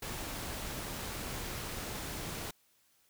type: noise with amplitude modulation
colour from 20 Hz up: pink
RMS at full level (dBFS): -39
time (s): 0.02-2.51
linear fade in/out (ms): 5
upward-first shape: sine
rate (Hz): 258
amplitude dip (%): 25
effects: white hiss -70 dBFS RMS until 3.09 s